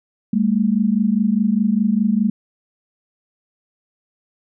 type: tone pair together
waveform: sine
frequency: 200 / 224.9 Hz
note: G3 / A3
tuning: +35 / +38 cents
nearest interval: major second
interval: 203 cents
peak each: -17 dBFS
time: 0.33-2.3 s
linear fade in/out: 5 ms
effects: none